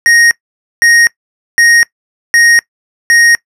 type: tone bursts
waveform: square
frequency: 1868 Hz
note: A#6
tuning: 3 cents sharp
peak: -5 dBFS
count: 5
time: 0.06-3.35 s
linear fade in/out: 0 ms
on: 250 ms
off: 510 ms
effects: noise-tail reverb RT60 0.1 s tail -22 dB re dry + low-pass 10000 Hz 12 dB/octave